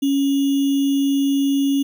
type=tone with sample-and-hold; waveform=sine; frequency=277.2 Hz; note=C#4; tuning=in tune; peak=-15 dBFS; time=0.02-1.83 s; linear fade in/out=10 ms; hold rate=3150 Hz; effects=none